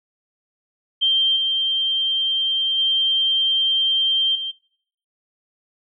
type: tone with level steps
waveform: sine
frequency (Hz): 3155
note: G7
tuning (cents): +10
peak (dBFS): -14 / -17 / -15 / -23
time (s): 1.01-4.52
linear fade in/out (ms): 20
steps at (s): 1.36 / 2.78 / 4.35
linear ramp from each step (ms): 5
effects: noise-tail reverb RT60 0.6 s tail -22 dB re dry